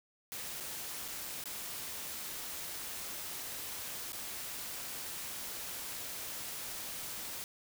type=noise with dropouts; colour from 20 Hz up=white; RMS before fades=-42 dBFS; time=0.32-7.44 s; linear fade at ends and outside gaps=0 ms; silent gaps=0.601-0.606 / 1.08-1.084 / 1.439-1.457 / 4.121-4.131 s; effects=none